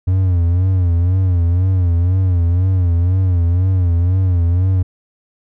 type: tone with vibrato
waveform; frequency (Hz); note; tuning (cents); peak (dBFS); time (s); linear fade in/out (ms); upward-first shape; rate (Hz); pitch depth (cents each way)
triangle; 89.6; F2; +45; -9; 0.07-4.83; 10; sine; 2; 98
effects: none